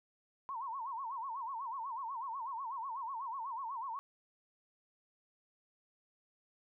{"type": "tone with vibrato", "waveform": "sine", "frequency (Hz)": 997, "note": "B5", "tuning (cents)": 16, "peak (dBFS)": -38, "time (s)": [0.49, 3.99], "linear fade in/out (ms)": 0, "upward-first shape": "sine", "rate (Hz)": 8.1, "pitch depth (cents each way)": 200, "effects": []}